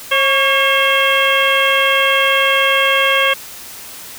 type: harmonic tone with a mistuned harmonic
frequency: 540 Hz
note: C#5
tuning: 45 cents flat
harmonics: 1 / 2 / 3 / 4 / 5 / 6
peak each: -18 / -18 / -18 / -18 / -18 / -18 dBFS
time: 0.11-3.34 s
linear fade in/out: 10 ms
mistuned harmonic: 2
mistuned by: +59 cents
effects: white hiss -33 dBFS RMS until 4.18 s